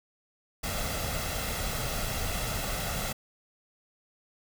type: noise with comb filter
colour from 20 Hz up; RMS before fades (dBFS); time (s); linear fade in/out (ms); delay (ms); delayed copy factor
pink; -32; 0.63-3.13; 10; 1.5; +0.55
effects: none